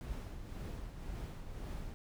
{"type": "noise with tremolo", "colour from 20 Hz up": "brown", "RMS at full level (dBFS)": -41, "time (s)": [0.01, 1.94], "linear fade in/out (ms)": 0, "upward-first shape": "triangle", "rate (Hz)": 1.9, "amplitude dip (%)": 55, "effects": []}